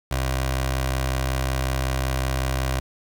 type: tone with notch filter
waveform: 15% pulse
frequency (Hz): 65.41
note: C2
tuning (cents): 0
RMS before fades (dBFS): -24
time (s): 0.11-2.8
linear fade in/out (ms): 5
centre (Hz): 210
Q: 0.81
effects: 7-bit